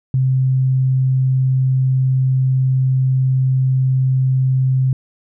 sine tone, 130.81 Hz, C3, in tune, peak -12 dBFS, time 0.14-4.93 s, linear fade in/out 2 ms, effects none

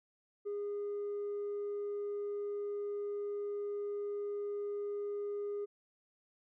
triangle tone with tanh clipping, 409.4 Hz, G#4, 25 cents flat, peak -36 dBFS, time 0.45-5.66 s, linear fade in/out 20 ms, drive 6 dB, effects none

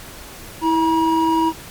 triangle tone pair together, 326 / 957.9 Hz, E4 / A#5, -19 / +47 cents, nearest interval octave + perfect fifth, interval 1866 cents, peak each -15 dBFS, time 0.61-1.53 s, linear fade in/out 50 ms, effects pink hiss -37 dBFS RMS until 1.7 s + MP3 96 kbps

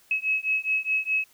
sine beating tone pair, 2568 / 2572.8 Hz, E7 / E7, -46 / -43 cents, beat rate 4.8 Hz, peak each -26 dBFS, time 0.11-1.24 s, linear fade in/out 2 ms, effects white hiss -59 dBFS RMS until 1.33 s

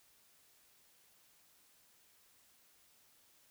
silence, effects white hiss -68 dBFS RMS until 3.5 s

